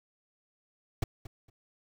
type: noise with echo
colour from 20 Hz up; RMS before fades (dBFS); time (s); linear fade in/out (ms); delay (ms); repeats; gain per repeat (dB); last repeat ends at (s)
brown; -27; 1.02-1.04; 5; 230; 2; -15; 1.5
effects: none